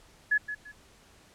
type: tone with echo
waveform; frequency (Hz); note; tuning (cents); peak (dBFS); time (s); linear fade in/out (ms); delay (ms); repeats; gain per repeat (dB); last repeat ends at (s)
sine; 1698; G#6; +38; -21; 0.31-0.38; 10; 170; 2; -11; 0.72
effects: pink hiss -58 dBFS RMS until 1.34 s + low-pass 10000 Hz 12 dB/octave